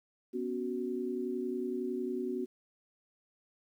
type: chord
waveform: sine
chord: B suspended second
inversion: none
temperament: just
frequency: 246.9 / 277.8 / 370.4 Hz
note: B3 / C#4 / F#4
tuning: 0 / +4 / +2 cents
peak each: -37 / -40 / -35 dBFS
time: 0.33-2.46 s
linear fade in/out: 20 ms
effects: 11-bit